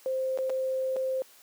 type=tone with dropouts; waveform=sine; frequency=523.3 Hz; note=C5; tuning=in tune; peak=-26 dBFS; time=0.06-1.22 s; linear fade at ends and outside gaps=0 ms; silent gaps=0.375-0.387 / 0.496-0.501 / 0.961-0.966 s; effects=white hiss -56 dBFS RMS until 1.42 s + high-pass 300 Hz 12 dB/octave